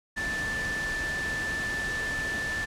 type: tone in noise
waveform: sine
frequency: 1760 Hz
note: A6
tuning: in tune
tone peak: -29 dBFS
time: 0.16-2.66 s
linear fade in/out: 20 ms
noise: pink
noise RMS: -36 dBFS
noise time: 0.16-2.66 s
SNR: +4 dB
effects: low-pass 8000 Hz 12 dB/octave